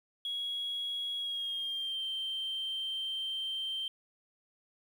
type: tone with pitch glide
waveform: sine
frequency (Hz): 3322 to 3136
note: G#7 to G7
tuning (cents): 0 to 0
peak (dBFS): -32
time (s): 0.25-3.88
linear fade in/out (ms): 2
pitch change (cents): -100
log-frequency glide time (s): 1.18-2.04
effects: tanh soft clip ceiling -30 dBFS + 10-bit